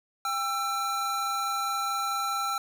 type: tone pair together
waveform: square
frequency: 798 / 1338.2 Hz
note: G5 / E6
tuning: +31 / +26 cents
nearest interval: major sixth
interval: 895 cents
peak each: -34 / -29 dBFS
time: 0.25-2.58 s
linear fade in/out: 2 ms
effects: none